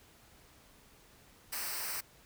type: noise with comb filter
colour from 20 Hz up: white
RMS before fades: -38 dBFS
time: 1.52-2.01 s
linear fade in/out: 10 ms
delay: 0.29 ms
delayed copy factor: -0.7
effects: pink hiss -61 dBFS RMS until 2.25 s